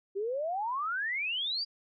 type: exponential sweep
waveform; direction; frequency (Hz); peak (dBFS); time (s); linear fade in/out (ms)
sine; up; 380 to 4888; -30; 0.15-1.65; 20
effects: none